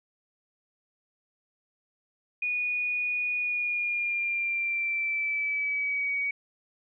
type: tone with pitch glide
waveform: sine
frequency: 2460 to 2256 Hz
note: D#7 to C#7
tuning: -20 to +30 cents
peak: -26 dBFS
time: 2.42-6.31 s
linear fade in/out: 5 ms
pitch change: -150 cents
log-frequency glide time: 3.39-6.13 s
effects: none